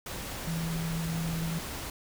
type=tone in noise; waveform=sine; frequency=164.5 Hz; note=E3; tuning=3 cents flat; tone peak=-30 dBFS; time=0.47-1.59 s; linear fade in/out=2 ms; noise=pink; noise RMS=-38 dBFS; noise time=0.06-1.9 s; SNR=+5 dB; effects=none

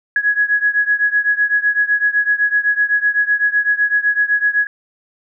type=beating tone pair; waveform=sine; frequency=1670 / 1677.9 Hz; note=G#6 / G#6; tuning=+9 / +17 cents; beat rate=7.9 Hz; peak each=-15 / -17 dBFS; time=0.16-4.67 s; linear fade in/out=2 ms; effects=none

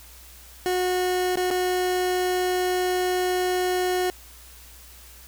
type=tone with dropouts; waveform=30% pulse; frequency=364.4 Hz; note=F#4; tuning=26 cents flat; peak=-19 dBFS; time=0.66-4.1 s; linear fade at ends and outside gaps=0 ms; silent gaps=1.357-1.372 / 1.504-1.511 s; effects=added 60 Hz sine -48 dBFS peak until 5.27 s + white hiss -48 dBFS RMS until 5.27 s

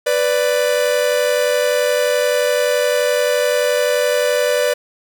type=tone pair together; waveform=45% pulse; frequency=495.7 / 587.3 Hz; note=B4 / D5; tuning=+6 / 0 cents; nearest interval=minor third; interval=294 cents; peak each=-17 dBFS; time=0.06-4.74 s; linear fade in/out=10 ms; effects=none

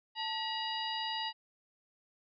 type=harmonic tone with a mistuned harmonic; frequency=959 Hz; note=A#5; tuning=49 cents sharp; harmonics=1 / 2 / 3 / 4 / 5; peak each=-38 / -43 / -39 / -42 / -43 dBFS; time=0.15-1.33 s; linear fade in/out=50 ms; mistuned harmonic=1; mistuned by=-140 cents; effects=none

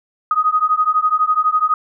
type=beating tone pair; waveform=sine; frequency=1244.5 / 1256.5 Hz; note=D#6 / D#6; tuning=0 / +17 cents; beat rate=12 Hz; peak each=-16 dBFS; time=0.31-1.74 s; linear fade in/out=2 ms; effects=none

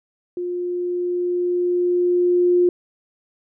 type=tone with level ramp; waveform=sine; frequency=354.9 Hz; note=F4; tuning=28 cents sharp; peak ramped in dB=-23 to -12 dBFS; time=0.37-2.69 s; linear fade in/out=2 ms; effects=none

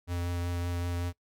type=tone with vibrato; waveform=square; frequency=87.31 Hz; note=F2; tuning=in tune; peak=-31 dBFS; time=0.07-1.13 s; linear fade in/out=50 ms; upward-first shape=triangle; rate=5.3 Hz; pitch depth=15 cents each way; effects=noise-tail reverb RT60 0.1 s tail -20 dB re dry

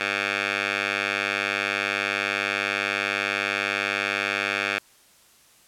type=tone with band-pass filter; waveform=10% pulse; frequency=100 Hz; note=G2; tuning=35 cents sharp; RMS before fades=-26 dBFS; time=0-4.79 s; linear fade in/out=5 ms; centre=2200 Hz; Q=2.1; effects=white hiss -56 dBFS RMS until 5.67 s + low-pass 12000 Hz 12 dB/octave

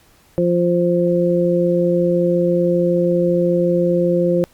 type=harmonic tone; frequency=174.61 Hz; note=F3; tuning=in tune; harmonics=1 / 2 / 3; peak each=-18 / -18 / -17 dBFS; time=0.38-4.44 s; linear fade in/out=0 ms; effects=pink hiss -53 dBFS RMS until 4.53 s + Opus 48 kbps

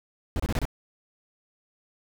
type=noise bursts; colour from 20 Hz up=brown; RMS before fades=-26 dBFS; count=5; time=0.36-0.653 s; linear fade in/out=0 ms; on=37 ms; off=27 ms; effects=none

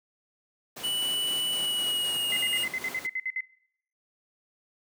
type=noise with tremolo; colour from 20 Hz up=pink; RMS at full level=-39 dBFS; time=0.76-3.07 s; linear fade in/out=10 ms; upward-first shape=square; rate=3.9 Hz; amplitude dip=30%
type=tone with pitch glide; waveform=square; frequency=2960 to 2853 Hz; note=F#7 to F7; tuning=0 to +36 cents; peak=-27 dBFS; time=0.83-2.65 s; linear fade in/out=20 ms; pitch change=-64 cents; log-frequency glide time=1.51-2.32 s
type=tone bursts; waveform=sine; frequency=2050 Hz; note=C7; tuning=36 cents flat; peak=-27 dBFS; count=11; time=2.32-3.407 s; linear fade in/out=2 ms; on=47 ms; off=57 ms
effects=noise-tail reverb RT60 0.7 s tail -21 dB re dry + high-pass 200 Hz 12 dB/octave

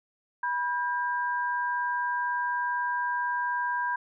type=tone pair together; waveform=sine; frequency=978 / 1600.3 Hz; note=B5 / G6; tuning=-17 / +35 cents; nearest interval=major sixth; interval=852 cents; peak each=-28 / -30 dBFS; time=0.43-3.96 s; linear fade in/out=5 ms; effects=none

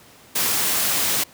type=noise; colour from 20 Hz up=white; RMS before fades=-21 dBFS; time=0.35-1.24 s; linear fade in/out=10 ms; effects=pink hiss -48 dBFS RMS until 1.33 s + high-pass 100 Hz 12 dB/octave

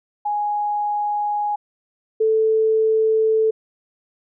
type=tone pair in turn; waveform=sine; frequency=830.6 / 440 Hz; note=G#5 / A4; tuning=0 / 0 cents; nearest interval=major seventh; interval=1100 cents; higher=first; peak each=-19 / -14 dBFS; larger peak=second; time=0.25-1.56 / 2.2-3.51 s; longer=neither; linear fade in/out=10 ms; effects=none

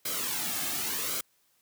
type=noise with flanger; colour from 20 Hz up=white; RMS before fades=-32 dBFS; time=0.05-1.21 s; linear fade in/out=5 ms; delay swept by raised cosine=1.1 to 2.1 ms; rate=0.88 Hz; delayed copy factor=-0.65; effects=white hiss -69 dBFS RMS until 1.61 s + high-pass 60 Hz 12 dB/octave

